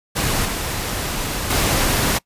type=noise with level steps; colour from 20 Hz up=pink; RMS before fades=-20 / -24 / -18 dBFS; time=0.15-2.19 s; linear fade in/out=20 ms; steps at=0.45 / 1.5 s; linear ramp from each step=5 ms; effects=noise-tail reverb RT60 0.1 s tail -23 dB re dry + resampled to 32000 Hz